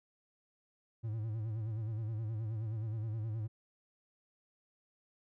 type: tone with vibrato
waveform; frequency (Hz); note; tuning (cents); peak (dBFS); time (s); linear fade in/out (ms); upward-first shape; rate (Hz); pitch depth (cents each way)
triangle; 110; A2; 0; -33; 1.03-3.48; 20; sine; 9.5; 81
effects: none